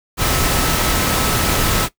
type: tone in noise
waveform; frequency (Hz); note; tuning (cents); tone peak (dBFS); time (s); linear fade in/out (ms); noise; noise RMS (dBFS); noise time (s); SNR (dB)
sine; 1300; E6; -24; -27; 0.17-1.89; 50; pink; -17; 0.17-1.89; -13
effects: noise-tail reverb RT60 0.1 s tail -17 dB re dry